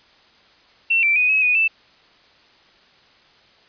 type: tone with pitch steps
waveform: sine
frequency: 2702 / 2341 / 2487 / 2563 / 2477 / 2647 Hz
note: E7 / D7 / D#7 / E7 / D#7 / E7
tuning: +42 / -6 / -1 / -49 / -8 / +7 cents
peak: -14 dBFS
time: 0.9-1.68 s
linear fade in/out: 10 ms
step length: 130 ms
effects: white hiss -53 dBFS RMS until 3.68 s + resampled to 11025 Hz